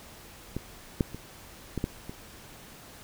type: clicks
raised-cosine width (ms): 3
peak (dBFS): -18 / -10 / -25 / -17 / -14 / -25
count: 6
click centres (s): 0.566 / 1.008 / 1.146 / 1.777 / 1.841 / 2.095
effects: pink hiss -49 dBFS RMS until 3.03 s